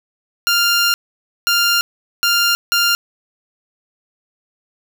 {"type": "tone bursts at uneven times", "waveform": "15% pulse", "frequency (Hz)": 1397, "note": "F6", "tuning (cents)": 0, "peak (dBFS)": -6, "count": 4, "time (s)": [[0.47, 0.94], [1.47, 1.81], [2.23, 2.55], [2.72, 2.95]], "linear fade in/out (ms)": 0, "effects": []}